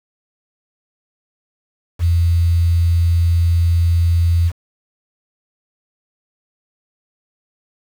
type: tone with quantisation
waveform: sine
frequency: 85 Hz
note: F2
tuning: 46 cents flat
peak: -11 dBFS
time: 1.99-4.52 s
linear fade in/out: 50 ms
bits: 6
effects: none